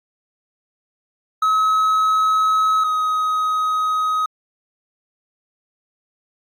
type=tone pair in turn; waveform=triangle; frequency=1282 / 1261.4 Hz; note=E6 / D#6; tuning=-49 / +23 cents; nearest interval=unison; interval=28 cents; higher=first; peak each=-12 / -15 dBFS; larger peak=first; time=1.42-2.84 / 2.84-4.26 s; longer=neither; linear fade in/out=5 ms; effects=AAC 64 kbps